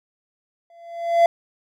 triangle tone with exponential growth, 680 Hz, F5, 46 cents flat, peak -7 dBFS, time 0.7-1.26 s, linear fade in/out 2 ms, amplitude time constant 120 ms, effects none

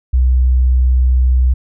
sine tone, 63.2 Hz, B1, 41 cents sharp, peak -8 dBFS, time 0.13-1.54 s, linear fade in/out 10 ms, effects none

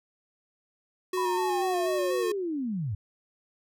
square tone with vibrato, 364.6 Hz, F#4, 25 cents flat, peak -28 dBFS, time 1.13-2.32 s, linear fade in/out 5 ms, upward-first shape square, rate 4.1 Hz, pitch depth 21 cents each way
sine linear sweep, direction down, 1012 to 90.3 Hz, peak -28 dBFS, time 1.17-2.95 s, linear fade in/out 5 ms
effects none

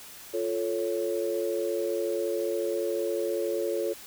sine chord, F augmented, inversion none, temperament equal, 349.2 / 440 / 554.4 Hz, F4 / A4 / C#5, 0 / 0 / 0 cents, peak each -31 / -30 / -31 dBFS, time 0.33-3.94 s, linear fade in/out 20 ms, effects white hiss -46 dBFS RMS until 4.06 s

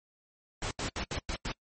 pink noise bursts at uneven times, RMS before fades -34 dBFS, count 6, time 0.62-0.71 / 0.79-0.89 / 0.96-1.04 / 1.11-1.19 / 1.29-1.36 / 1.45-1.52 s, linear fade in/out 2 ms, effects noise-tail reverb RT60 0.1 s tail -25 dB re dry + MP3 32 kbps

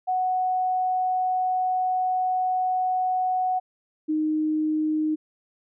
sine tone pair in turn, 740 / 309.3 Hz, F#5 / D#4, 0 / -10 cents, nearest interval octave + minor third, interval 1510 cents, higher first, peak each -21 dBFS, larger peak neither, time 0.07-3.6 / 4.08-5.16 s, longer first, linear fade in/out 20 ms, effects none

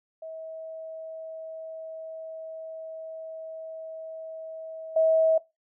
sine tone with level steps, 643 Hz, E5, 43 cents flat, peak -36 / -18 dBFS, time 0.22-5.38 s, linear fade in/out 5 ms, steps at 4.96 s, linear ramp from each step 5 ms, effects noise-tail reverb RT60 0.2 s tail -18 dB re dry

